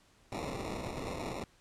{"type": "noise with sample-and-hold", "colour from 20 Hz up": "white", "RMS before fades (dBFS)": -39, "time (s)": [0.32, 1.44], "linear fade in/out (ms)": 2, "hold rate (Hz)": 1575, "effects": ["pink hiss -65 dBFS RMS until 1.6 s", "low-pass 9000 Hz 12 dB/octave"]}